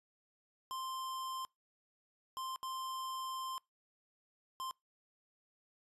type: tone bursts at uneven times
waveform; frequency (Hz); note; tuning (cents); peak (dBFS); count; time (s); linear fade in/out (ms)
square; 1046.5; C6; 0; -40; 4; 0.71-1.45 / 2.37-2.56 / 2.63-3.58 / 4.6-4.71; 0
effects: noise-tail reverb RT60 0.2 s tail -26 dB re dry + resampled to 32000 Hz